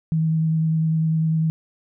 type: tone with vibrato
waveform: sine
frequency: 159.9 Hz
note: D#3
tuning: 48 cents sharp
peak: -17 dBFS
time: 0.12-1.5 s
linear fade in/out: 0 ms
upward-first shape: sine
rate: 10 Hz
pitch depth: 13 cents each way
effects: none